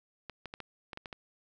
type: clicks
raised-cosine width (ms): 0.3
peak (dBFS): -25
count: 8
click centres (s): 0.297 / 0.457 / 0.539 / 0.603 / 0.932 / 0.974 / 1.058 / 1.128
effects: none